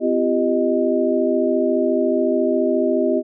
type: tone cluster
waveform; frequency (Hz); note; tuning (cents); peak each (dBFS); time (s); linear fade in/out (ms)
sine; 256.1 / 341 / 395.2 / 621; C4 / F4 / G4 / D#5; -37 / -41 / +14 / -3; -21; 0-3.23; 50
effects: none